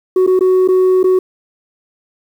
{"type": "tone with dropouts", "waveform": "sine", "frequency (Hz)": 371.5, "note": "F#4", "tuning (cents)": 7, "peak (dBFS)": -5, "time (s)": [0.16, 1.19], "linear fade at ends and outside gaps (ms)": 5, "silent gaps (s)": [[0.265, 0.274], [0.392, 0.408], [0.677, 0.686], [1.031, 1.041]], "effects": ["tanh soft clip ceiling -7 dBFS", "7-bit"]}